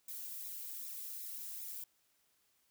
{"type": "noise with flanger", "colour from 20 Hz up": "violet", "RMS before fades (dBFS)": -45, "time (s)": [0.08, 1.84], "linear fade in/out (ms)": 5, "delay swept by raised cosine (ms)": [0.65, 2.35], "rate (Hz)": 2.6, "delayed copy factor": -0.85, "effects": ["white hiss -75 dBFS RMS until 2.7 s"]}